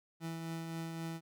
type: tone with tremolo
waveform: 30% pulse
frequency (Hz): 164.4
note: E3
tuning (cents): -4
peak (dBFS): -35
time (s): 0.2-1.21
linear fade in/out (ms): 50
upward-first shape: triangle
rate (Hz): 3.8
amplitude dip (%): 35
effects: none